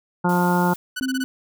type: harmonic tone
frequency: 177.2 Hz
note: F3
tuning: 25 cents sharp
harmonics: 1 / 2 / 3 / 4 / 5 / 6 / 7 / 8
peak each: -19 / -25 / -29 / -31 / -22 / -31 / -34 / -28 dBFS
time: 0.24-0.74 s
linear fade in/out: 10 ms
type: noise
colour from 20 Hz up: blue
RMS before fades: -37 dBFS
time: 0.29-0.76 s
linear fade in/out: 2 ms
type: tone bursts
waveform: sawtooth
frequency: 1489 Hz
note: F#6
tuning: 11 cents sharp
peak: -22 dBFS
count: 5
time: 0.96-1.24 s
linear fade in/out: 10 ms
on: 40 ms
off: 20 ms
type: tone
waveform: sine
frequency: 262.4 Hz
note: C4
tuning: 5 cents sharp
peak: -22 dBFS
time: 1.01-1.24 s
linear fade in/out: 0 ms
effects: none